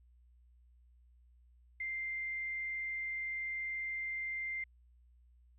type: tone with quantisation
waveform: sine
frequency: 2093 Hz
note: C7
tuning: in tune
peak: -36 dBFS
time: 1.8-4.64 s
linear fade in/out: 5 ms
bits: 10
effects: added 60 Hz sine -61 dBFS peak until 5.58 s + resampled to 8000 Hz